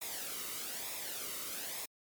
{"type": "noise with flanger", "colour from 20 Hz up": "white", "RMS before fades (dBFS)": -41, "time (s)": [0.01, 1.86], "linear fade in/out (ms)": 10, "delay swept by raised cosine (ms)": [0.66, 1.22], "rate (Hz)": 1.1, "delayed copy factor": -0.6, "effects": ["MP3 96 kbps"]}